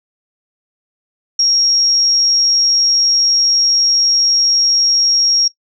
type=tone; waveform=sine; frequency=5588 Hz; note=F8; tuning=in tune; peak=-10 dBFS; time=1.39-5.48 s; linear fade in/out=5 ms; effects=noise-tail reverb RT60 0.1 s tail -18 dB re dry